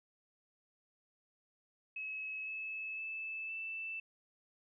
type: tone with pitch steps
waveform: sine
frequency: 2574 / 2599 / 2625 / 2651 Hz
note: E7 / E7 / E7 / E7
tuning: -42 / -25 / -8 / +9 cents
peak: -39 dBFS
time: 1.96-4 s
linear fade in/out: 5 ms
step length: 510 ms
effects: none